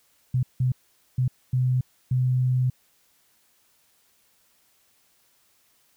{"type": "tone bursts at uneven times", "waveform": "sine", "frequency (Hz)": 127.2, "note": "C3", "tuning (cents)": -48, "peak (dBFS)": -19, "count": 5, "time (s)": [[0.34, 0.43], [0.6, 0.72], [1.18, 1.28], [1.53, 1.81], [2.11, 2.7]], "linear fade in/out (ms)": 5, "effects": ["white hiss -64 dBFS RMS until 5.96 s"]}